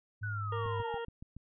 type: tone with vibrato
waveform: sine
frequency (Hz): 103.83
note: G#2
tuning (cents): 0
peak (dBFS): -35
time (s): 0.21-0.83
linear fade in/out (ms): 20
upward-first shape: sine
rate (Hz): 3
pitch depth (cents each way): 18
type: linear sweep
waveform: sine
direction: down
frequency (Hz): 1509 to 786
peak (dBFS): -38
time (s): 0.23-0.98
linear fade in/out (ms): 5
type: harmonic tone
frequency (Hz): 465.3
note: A#4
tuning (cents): -3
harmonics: 1 / 2 / 3 / 4 / 6 / 7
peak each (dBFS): -37 / -43 / -47 / -49 / -53 / -54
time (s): 0.52-1.05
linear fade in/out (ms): 5
type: click train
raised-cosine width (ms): 5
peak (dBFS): -34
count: 6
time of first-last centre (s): 0.66-1.366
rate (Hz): 7.08
effects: none